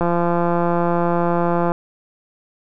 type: click train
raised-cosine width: 1 ms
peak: -6 dBFS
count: 295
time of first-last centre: 0.01-1.719 s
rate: 172 Hz
effects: none